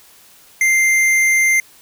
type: tone with tanh clipping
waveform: sine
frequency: 2093 Hz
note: C7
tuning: in tune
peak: -13 dBFS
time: 0.61-1.6 s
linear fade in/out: 2 ms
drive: 15 dB
effects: white hiss -47 dBFS RMS until 1.81 s